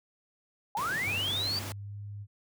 sine linear sweep, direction up, 784 to 4699 Hz, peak -29 dBFS, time 0.75-1.59 s, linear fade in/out 2 ms
pink high-pass noise, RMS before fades -40 dBFS, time 0.77-1.72 s, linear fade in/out 0 ms, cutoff 100 Hz, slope 12 dB/octave
sine tone with pitch glide, 98.1 to 102.27 Hz, G2 to G#2, +2 to -26 cents, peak -38 dBFS, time 1.03-2.27 s, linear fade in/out 50 ms, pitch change +72 cents, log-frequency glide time 1.51-1.96 s
effects none

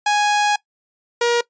sawtooth tone pair in turn, 830 / 475.1 Hz, G#5 / A#4, -1 / +33 cents, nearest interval minor seventh, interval 966 cents, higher first, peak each -11 dBFS, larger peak neither, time 0.06-0.56 / 1.21-1.41 s, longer first, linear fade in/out 5 ms, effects noise-tail reverb RT60 0.1 s tail -20 dB re dry + resampled to 16000 Hz

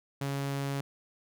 sawtooth tone, 139.1 Hz, C#3, 6 cents sharp, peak -27 dBFS, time 0.21-0.81 s, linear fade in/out 5 ms, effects none

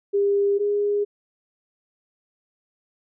sine tone pair in turn, 402 / 410.2 Hz, G4 / G#4, +44 / -21 cents, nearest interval unison, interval 35 cents, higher second, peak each -17 / -19 dBFS, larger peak first, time 0.13-0.59 / 0.59-1.05 s, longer neither, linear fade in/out 20 ms, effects none

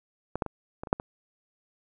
clicks, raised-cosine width 1 ms, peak -16 / -12 / -20 / -21 / -25 / -6 / -21 dBFS, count 7, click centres 0.356 / 0.422 / 0.463 / 0.835 / 0.872 / 0.929 / 0.999 s, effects none

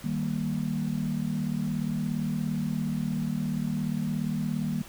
sine chord, Eb major, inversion none, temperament equal, 155.56 / 196 / 233.1 Hz, Eb3 / G3 / Bb3, 0 / 0 / 0 cents, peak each -31 dBFS, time 0.04-4.82 s, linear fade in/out 5 ms, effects pink hiss -47 dBFS RMS until 4.88 s

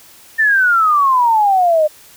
sine exponential sweep, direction down, 1810 to 598 Hz, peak -9 dBFS, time 0.38-1.88 s, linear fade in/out 20 ms, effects white hiss -43 dBFS RMS until 2.16 s

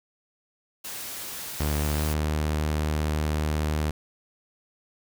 white noise, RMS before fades -36 dBFS, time 0.84-2.14 s, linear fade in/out 10 ms
sawtooth tone with pitch glide, 74.5 to 76.37 Hz, D2 to D#2, +25 to -32 cents, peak -20 dBFS, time 1.6-3.91 s, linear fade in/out 5 ms, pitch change +43 cents, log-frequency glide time 1.92-2.05 s
effects none

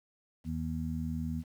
harmonic tone, 80 Hz, D#2, 49 cents sharp, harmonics 1 / 2 / 3, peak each -37 / -37 / -36 dBFS, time 0.44-1.44 s, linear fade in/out 50 ms, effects 10-bit

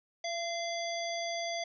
harmonic tone with a mistuned harmonic, 678 Hz, E5, 49 cents sharp, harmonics 1 / 3 / 5 / 7 / 9, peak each -35 / -40 / -42 / -43 / -45 dBFS, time 0.24-1.64 s, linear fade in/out 5 ms, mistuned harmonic 3, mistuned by +29 cents, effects none

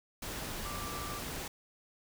sine tone in noise, 1175 Hz, D6, 1 cent sharp, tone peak -43 dBFS, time 0.65-1.19 s, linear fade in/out 5 ms, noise pink, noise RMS -40 dBFS, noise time 0.22-1.48 s, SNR -6 dB, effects none

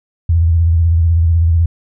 sine tone with vibrato, 83.2 Hz, E2, 17 cents sharp, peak -8 dBFS, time 0.29-1.66 s, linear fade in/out 5 ms, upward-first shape square, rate 16 Hz, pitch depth 57 cents each way, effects none

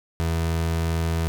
30% pulse tone, 82.41 Hz, E2, in tune, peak -19 dBFS, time 0.2-1.28 s, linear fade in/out 0 ms, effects none

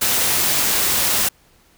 white noise, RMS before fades -18 dBFS, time 0.01-1.29 s, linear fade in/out 10 ms, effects pink hiss -55 dBFS RMS until 1.77 s

